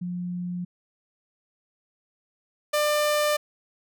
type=tone pair in turn; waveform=sine / sawtooth; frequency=177.7 / 596.4 Hz; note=F3 / D5; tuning=+30 / +27 cents; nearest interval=octave + major sixth; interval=2097 cents; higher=second; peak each=-28 / -17 dBFS; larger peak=second; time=0.01-0.65 / 2.73-3.37 s; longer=neither; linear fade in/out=10 ms; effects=none